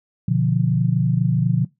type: chord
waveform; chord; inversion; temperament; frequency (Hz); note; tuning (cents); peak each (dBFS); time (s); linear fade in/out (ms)
sine; B diminished; none; equal with one note detuned; 122.33 / 146.83 / 174.61; B2 / D3 / F3; -16 / 0 / 0; -20; 0.28-1.65; 5
effects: noise-tail reverb RT60 0.2 s tail -21 dB re dry